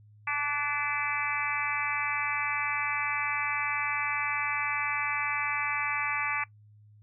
harmonic tone with a mistuned harmonic, 290 Hz, D4, 22 cents flat, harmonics 3 / 4 / 5 / 6 / 7 / 8 / 9, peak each -37 / -34 / -38 / -37 / -34 / -33 / -38 dBFS, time 0.27-6.44 s, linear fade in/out 5 ms, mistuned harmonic 5, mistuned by +45 cents, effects noise-tail reverb RT60 0.1 s tail -19 dB re dry + added 105 Hz sine -53 dBFS peak until 7.02 s

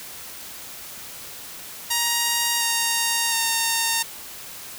5% pulse tone with pitch steps, 940 / 928.7 / 917.5 Hz, A#5 / A#5 / A#5, +14 / -7 / -28 cents, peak -8 dBFS, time 1.9-4.03 s, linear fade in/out 10 ms, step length 710 ms, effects white hiss -38 dBFS RMS until 4.78 s

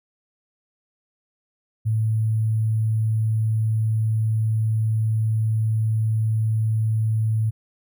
sine tone with sample-and-hold, 110 Hz, A2, in tune, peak -18 dBFS, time 1.85-7.51 s, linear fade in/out 20 ms, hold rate 11025 Hz, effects none

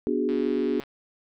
sine chord, G# half-diminished seventh, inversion first, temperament equal with one note detuned, 245.8 / 293.7 / 370 / 415.3 Hz, B3 / D4 / F#4 / G#4, -8 / 0 / 0 / 0 cents, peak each -28 dBFS, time 0.07-0.8 s, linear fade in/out 0 ms
click train, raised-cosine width 0.3 ms, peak -28 dBFS, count 77, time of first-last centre 0.29-0.837 s, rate 139 Hz
effects none

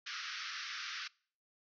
pink band-pass noise, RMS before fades -43 dBFS, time 0.06-1.08 s, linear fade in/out 10 ms, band 1200 to 5900 Hz, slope 96 dB/octave, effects noise-tail reverb RT60 0.5 s tail -25 dB re dry

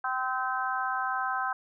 harmonic tone, 257.9 Hz, C4, 25 cents flat, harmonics 3 / 4 / 5 / 6, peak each -33 / -33 / -33 / -33 dBFS, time 0.04-1.53 s, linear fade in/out 5 ms, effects none

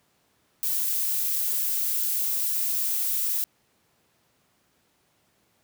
violet noise, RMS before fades -26 dBFS, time 0.63-3.44 s, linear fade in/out 0 ms, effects pink hiss -67 dBFS RMS until 5.63 s + high-pass 100 Hz 12 dB/octave

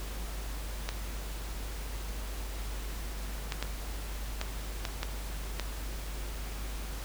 clicks, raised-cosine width 0.2 ms, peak -15 dBFS, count 7, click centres 0.89 / 3.522 / 3.626 / 4.414 / 4.852 / 5.031 / 5.597 s, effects added 50 Hz sine -36 dBFS peak until 7.04 s + pink hiss -44 dBFS RMS until 7.04 s

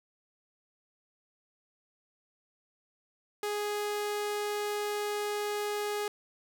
sawtooth tone, 415.3 Hz, G#4, in tune, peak -27 dBFS, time 3.43-6.08 s, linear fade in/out 2 ms, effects none

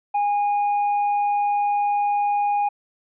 sine tone with tanh clipping, 820 Hz, G#5, 22 cents flat, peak -19 dBFS, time 0.14-2.69 s, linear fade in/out 10 ms, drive 3 dB, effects resampled to 8000 Hz

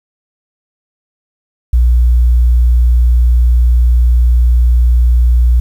sine tone, 60 Hz, B1, 49 cents flat, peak -4 dBFS, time 1.73-5.6 s, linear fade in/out 5 ms, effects tanh soft clip ceiling -2 dBFS + 7-bit

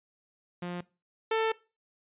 sawtooth tone pair in turn, 176.5 / 444.8 Hz, F3 / A4, +19 / +19 cents, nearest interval octave + major third, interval 1600 cents, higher second, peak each -30 / -21 dBFS, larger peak second, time 0.62-0.81 / 1.31-1.52 s, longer second, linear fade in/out 5 ms, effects noise-tail reverb RT60 0.3 s tail -21 dB re dry + resampled to 8000 Hz

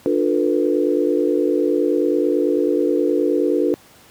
sine chord, B half-diminished seventh, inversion first, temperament just, 296.3 / 355.6 / 444.5 / 493.9 Hz, D4 / F4 / A4 / B4, +15 / +31 / +18 / 0 cents, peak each -20 / -20 / -21 / -22 dBFS, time 0.06-3.74 s, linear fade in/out 0 ms, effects pink hiss -48 dBFS RMS until 4.1 s + high-pass 100 Hz 12 dB/octave

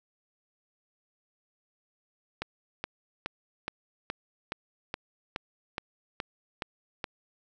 click train, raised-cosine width 0.3 ms, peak -16 dBFS, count 12, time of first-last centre 2.42-7.042 s, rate 2.38 Hz, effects none

